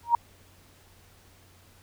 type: tone with exponential growth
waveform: sine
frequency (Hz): 942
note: A#5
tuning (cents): +18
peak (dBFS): -13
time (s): 0.03-0.15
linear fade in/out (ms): 2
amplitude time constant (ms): 24
effects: added 91 Hz sine -58 dBFS peak until 1.82 s + pink hiss -58 dBFS RMS until 1.82 s